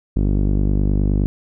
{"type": "tone with low-pass filter", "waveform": "sawtooth", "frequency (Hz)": 49.68, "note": "G1", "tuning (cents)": 24, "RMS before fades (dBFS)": -17, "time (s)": [0.16, 1.26], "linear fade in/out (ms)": 0, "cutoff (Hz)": 290, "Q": 1.5, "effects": []}